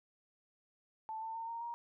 sine tone with pitch steps, 880 / 894.9 / 910 / 925.4 / 941 Hz, A5 / A5 / A#5 / A#5 / A#5, 0 / +29 / -42 / -13 / +16 cents, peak -39 dBFS, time 1.09-1.74 s, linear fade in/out 0 ms, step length 130 ms, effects none

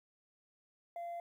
sine tone, 688 Hz, F5, 26 cents flat, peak -37 dBFS, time 0.96-1.2 s, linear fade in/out 2 ms, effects tanh soft clip ceiling -39 dBFS + 12-bit

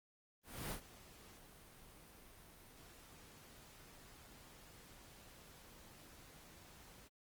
pink noise with ADSR envelope, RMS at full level -42 dBFS, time 0.43-7.09 s, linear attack 280 ms, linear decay 94 ms, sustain -18 dB, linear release 28 ms, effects Opus 32 kbps

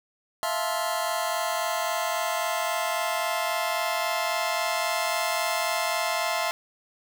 sawtooth chord, F major seventh, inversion third, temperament just, 654.8 / 698.5 / 873.1 / 1047.7 Hz, E5 / F5 / A5 / C6, -12 / 0 / -14 / +2 cents, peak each -26 / -27 / -29 / -27 dBFS, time 0.43-6.51 s, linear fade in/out 0 ms, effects none

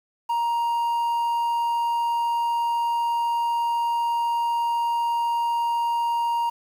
triangle tone with quantisation, 938 Hz, A#5, 11 cents sharp, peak -19 dBFS, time 0.29-6.5 s, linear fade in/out 10 ms, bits 8, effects none

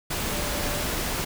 sine tone in noise, 587.3 Hz, D5, in tune, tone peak -36 dBFS, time 0.31-0.84 s, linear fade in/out 10 ms, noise pink, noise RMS -28 dBFS, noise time 0.1-1.25 s, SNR -11 dB, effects none

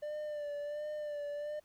triangle tone with vibrato, 592 Hz, D5, 14 cents sharp, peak -35 dBFS, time 0.02-1.6 s, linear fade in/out 10 ms, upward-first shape sine, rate 1.4 Hz, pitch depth 36 cents each way, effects pink hiss -71 dBFS RMS until 1.64 s

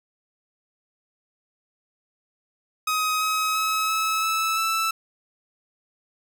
sawtooth tone with pitch steps, 1261 / 1272.7 / 1284.5 / 1296.5 / 1308.5 / 1320.6 Hz, D#6 / D#6 / E6 / E6 / E6 / E6, +23 / +39 / -45 / -29 / -13 / +3 cents, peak -18 dBFS, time 2.87-4.91 s, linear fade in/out 5 ms, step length 340 ms, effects none

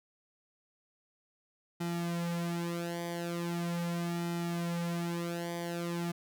sawtooth tone with flanger, 171.3 Hz, F3, 33 cents flat, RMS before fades -35 dBFS, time 1.8-6.12 s, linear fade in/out 10 ms, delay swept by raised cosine 1.8 to 5.1 ms, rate 0.4 Hz, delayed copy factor -0.8, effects none

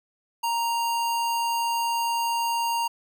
square tone, 932.3 Hz, A#5, in tune, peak -24 dBFS, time 0.43-2.88 s, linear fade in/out 10 ms, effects none

